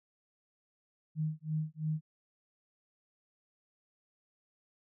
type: tone with tremolo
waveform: sine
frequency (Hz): 155.56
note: D#3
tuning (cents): 0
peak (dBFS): -29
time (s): 1.15-2.01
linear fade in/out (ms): 50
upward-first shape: sine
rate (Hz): 3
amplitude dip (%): 100
effects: none